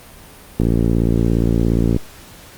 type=click train; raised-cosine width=3 ms; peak=-3 dBFS; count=79; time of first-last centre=0.6-1.964 s; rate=57.2 Hz; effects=pink hiss -41 dBFS RMS until 2.57 s + Opus 32 kbps